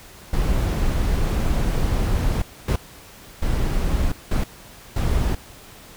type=noise bursts at uneven times; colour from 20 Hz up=brown; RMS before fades=-20 dBFS; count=5; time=0.33-2.42 / 2.68-2.76 / 3.42-4.12 / 4.31-4.44 / 4.96-5.35 s; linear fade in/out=5 ms; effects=pink hiss -44 dBFS RMS until 5.96 s